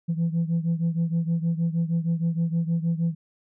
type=beating tone pair; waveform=sine; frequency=165.2 / 171.6 Hz; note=E3 / F3; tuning=+4 / -30 cents; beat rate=6.4 Hz; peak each=-22 / -25 dBFS; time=0.08-3.15 s; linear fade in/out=20 ms; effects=tanh soft clip ceiling -18 dBFS